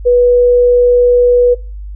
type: tone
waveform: sine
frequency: 489.2 Hz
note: B4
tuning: 16 cents flat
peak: -5 dBFS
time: 0.05-1.55 s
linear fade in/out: 20 ms
effects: noise-tail reverb RT60 0.3 s tail -21 dB re dry + added 50 Hz sine -23 dBFS peak until 1.95 s